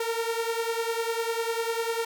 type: beating tone pair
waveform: sawtooth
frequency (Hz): 455.4 / 465.4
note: A#4 / A#4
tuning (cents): -40 / -3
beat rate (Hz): 10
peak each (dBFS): -25 / -27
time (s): 0-2.05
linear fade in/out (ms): 5
effects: none